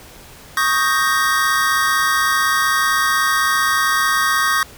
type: chord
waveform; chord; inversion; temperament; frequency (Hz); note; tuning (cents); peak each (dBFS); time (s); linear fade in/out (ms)
square; Eb dominant seventh; third; equal; 1108.7 / 1244.5 / 1568 / 1864.7; Db6 / Eb6 / G6 / Bb6; 0 / 0 / 0 / 0; -21; 0.57-4.63; 2
effects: pink hiss -41 dBFS RMS until 4.77 s